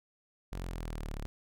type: exponential sweep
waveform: sawtooth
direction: down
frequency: 46.25 to 34.65 Hz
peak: -33 dBFS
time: 0.52-1.26 s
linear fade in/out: 0 ms
effects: none